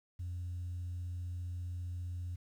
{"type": "tone", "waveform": "sine", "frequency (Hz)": 88.5, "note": "F2", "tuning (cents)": 23, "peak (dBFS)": -36, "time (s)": [0.19, 2.36], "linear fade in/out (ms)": 10, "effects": ["tanh soft clip ceiling -34 dBFS", "11-bit"]}